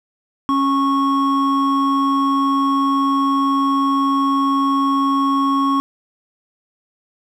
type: tone pair together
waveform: triangle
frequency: 275.2 / 1101 Hz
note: C#4 / C#6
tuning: -12 / -12 cents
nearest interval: 2 octaves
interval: 2400 cents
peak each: -15 dBFS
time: 0.49-5.8 s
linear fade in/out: 0 ms
effects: none